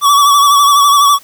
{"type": "tone with vibrato", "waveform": "square", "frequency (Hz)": 1141, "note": "C#6", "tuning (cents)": 50, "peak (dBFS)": -6, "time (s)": [0.01, 1.19], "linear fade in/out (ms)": 50, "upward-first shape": "sine", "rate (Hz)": 12, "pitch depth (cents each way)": 45, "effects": ["white hiss -42 dBFS RMS until 1.23 s"]}